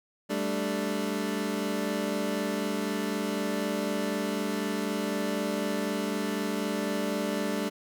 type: chord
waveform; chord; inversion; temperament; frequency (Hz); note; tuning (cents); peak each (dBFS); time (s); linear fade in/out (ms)
25% pulse; G suspended second; none; equal; 196 / 220 / 293.7; G3 / A3 / D4; 0 / 0 / 0; -29; 0.29-7.7; 20
effects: none